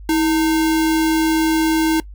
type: tone with sample-and-hold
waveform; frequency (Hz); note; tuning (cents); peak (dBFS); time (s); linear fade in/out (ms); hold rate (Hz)
sine; 321; E4; -46; -13; 0.09-2; 2; 1225
effects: noise-tail reverb RT60 0.1 s tail -21 dB re dry + added 50 Hz sine -33 dBFS peak until 2.14 s